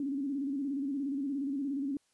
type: tone with vibrato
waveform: sine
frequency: 277.2 Hz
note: C#4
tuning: in tune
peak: -31 dBFS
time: 0-1.97 s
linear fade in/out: 2 ms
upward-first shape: square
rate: 17 Hz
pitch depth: 69 cents each way
effects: white hiss -73 dBFS RMS until 2.13 s + resampled to 24000 Hz